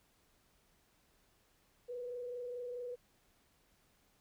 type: tone with frequency modulation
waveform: sine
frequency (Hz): 490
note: B4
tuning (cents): -14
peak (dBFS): -40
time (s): 1.88-2.96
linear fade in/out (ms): 20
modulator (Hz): 24.7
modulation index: 0.43
effects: pink hiss -72 dBFS RMS until 4.2 s